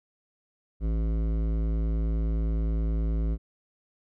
sine tone with hard clipping, 54.8 Hz, A1, 6 cents flat, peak -26 dBFS, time 0.8-3.38 s, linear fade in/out 50 ms, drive 14 dB, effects none

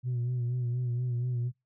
sine tone with vibrato, 122.7 Hz, B2, 11 cents flat, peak -26 dBFS, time 0.03-1.52 s, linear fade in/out 50 ms, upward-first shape sine, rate 4.2 Hz, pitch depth 46 cents each way, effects noise-tail reverb RT60 0.2 s tail -22 dB re dry + tanh soft clip ceiling -26 dBFS

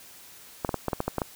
clicks, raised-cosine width 1 ms, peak -12 dBFS, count 9, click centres 0.648 / 0.692 / 0.743 / 0.883 / 0.932 / 1.004 / 1.08 / 1.183 / 1.218 s, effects white hiss -49 dBFS RMS until 1.35 s

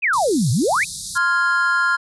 sine exponential two-way sweep, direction down then up, 2690 to 109 to 2690 Hz, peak -15 dBFS, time 0.02-0.85 s, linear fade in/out 20 ms, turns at 0.51 s
white band-stop noise, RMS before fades -27 dBFS, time 0.13-1.18 s, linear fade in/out 5 ms, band 200 to 3700 Hz, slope 96 dB/octave
triangle chord, F minor, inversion second, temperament equal, 1046.5 / 1396.9 / 1661.2 Hz, C6 / F6 / Ab6, 0 / 0 / 0 cents, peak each -21 / -15 / -21 dBFS, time 1.15-1.97 s, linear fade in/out 20 ms
effects resampled to 24000 Hz

